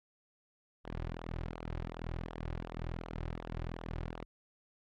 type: tone with flanger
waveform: sawtooth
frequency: 41.2 Hz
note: E1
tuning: in tune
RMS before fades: -41 dBFS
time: 0.84-4.25 s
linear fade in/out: 20 ms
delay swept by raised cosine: 0.41 to 4.51 ms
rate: 2.7 Hz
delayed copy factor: -0.7
effects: low-pass 3000 Hz 12 dB/octave